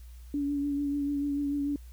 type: tone with vibrato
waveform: sine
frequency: 285.3 Hz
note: C#4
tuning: 50 cents sharp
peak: -27 dBFS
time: 0.34-1.76 s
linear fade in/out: 2 ms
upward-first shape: triangle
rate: 6.8 Hz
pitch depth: 30 cents each way
effects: added 60 Hz sine -44 dBFS peak until 1.92 s + white hiss -62 dBFS RMS until 1.92 s